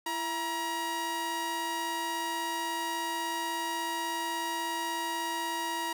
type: tone pair together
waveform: sawtooth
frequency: 335.8 / 951 Hz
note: E4 / A#5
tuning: +32 / +34 cents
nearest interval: octave + tritone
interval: 1802 cents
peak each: -35 / -28 dBFS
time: 0.06-5.93 s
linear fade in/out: 5 ms
effects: none